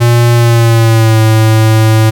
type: tone with pitch glide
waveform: square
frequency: 118.9 to 110.3 Hz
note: A#2 to A2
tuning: +35 to +5 cents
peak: -5 dBFS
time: 0-2.11 s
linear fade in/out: 20 ms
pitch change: -130 cents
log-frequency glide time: 0.34-1.2 s
effects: none